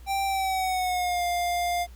square tone with pitch glide, 784 to 702.5 Hz, G5 to F5, 0 to +10 cents, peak -25 dBFS, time 0.06-1.87 s, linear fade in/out 50 ms, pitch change -190 cents, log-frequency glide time 0.25-1.24 s, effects added 60 Hz sine -43 dBFS peak until 1.95 s + pink hiss -57 dBFS RMS until 1.95 s

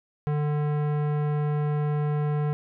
sine tone with tanh clipping, 148.5 Hz, D3, 20 cents sharp, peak -25 dBFS, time 0.27-2.53 s, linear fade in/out 0 ms, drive 18 dB, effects none

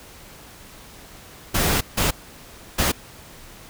pink noise bursts at uneven times, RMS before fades -20 dBFS, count 3, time 1.54-1.81 / 1.97-2.11 / 2.78-2.92 s, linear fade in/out 10 ms, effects pink hiss -44 dBFS RMS until 3.69 s

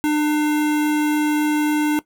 square tone with notch filter, 300.6 Hz, D4, 40 cents sharp, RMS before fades -18 dBFS, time 0.04-1.99 s, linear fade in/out 0 ms, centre 4800 Hz, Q 1.5, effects noise-tail reverb RT60 0.1 s tail -18 dB re dry

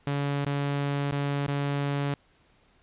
sawtooth tone with dropouts, 142 Hz, C#3, 42 cents sharp, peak -22 dBFS, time 0.07-2.14 s, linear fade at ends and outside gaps 2 ms, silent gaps 0.448-0.462 / 1.111-1.122 / 1.467-1.481 s, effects pink hiss -63 dBFS RMS until 2.82 s + resampled to 8000 Hz

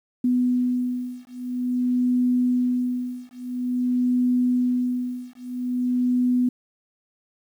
sine beating tone pair, 248.3 / 248.79 Hz, B3 / B3, +9 / +13 cents, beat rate 0.49 Hz, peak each -23 / -23 dBFS, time 0.24-6.49 s, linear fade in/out 5 ms, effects 9-bit

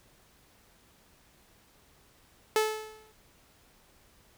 sawtooth tone with exponential decay, 433.6 Hz, A4, 25 cents flat, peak -17 dBFS, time 2.56-3.12 s, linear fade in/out 1 ms, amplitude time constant 120 ms, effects pink hiss -62 dBFS RMS until 4.37 s

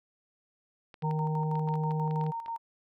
clicks, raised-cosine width 0.3 ms, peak -32 dBFS, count 11, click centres 0.942 / 1.023 / 1.111 / 1.555 / 1.688 / 1.74 / 1.909 / 2.11 / 2.212 / 2.265 / 2.461 s
harmonic tone, 155.6 Hz, D#3, in tune, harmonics 1 / 3 / 5, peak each -28 / -38 / -42 dBFS, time 1.02-2.32 s, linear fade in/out 20 ms
sine tone with tremolo, 920 Hz, A#5, 23 cents flat, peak -32 dBFS, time 1.03-2.58 s, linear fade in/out 20 ms, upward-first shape square, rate 6.2 Hz, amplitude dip 60%
effects none

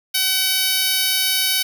10% pulse tone with high-pass filter, 757 Hz, F#5, 39 cents sharp, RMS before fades -19 dBFS, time 0.14-1.63 s, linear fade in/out 10 ms, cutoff 3200 Hz, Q 0.52, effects none

